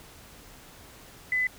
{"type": "tone", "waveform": "sine", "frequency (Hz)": 2008, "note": "B6", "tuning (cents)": 28, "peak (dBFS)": -23, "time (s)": [1.32, 1.47], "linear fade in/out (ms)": 2, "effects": ["pink hiss -50 dBFS RMS until 1.58 s"]}